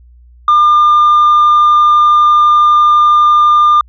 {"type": "tone with tanh clipping", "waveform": "sine", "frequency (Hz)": 1202, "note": "D6", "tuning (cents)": 40, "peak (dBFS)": -5, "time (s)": [0.48, 3.81], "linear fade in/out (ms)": 2, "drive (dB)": 1, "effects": ["added 60 Hz sine -38 dBFS peak until 3.88 s"]}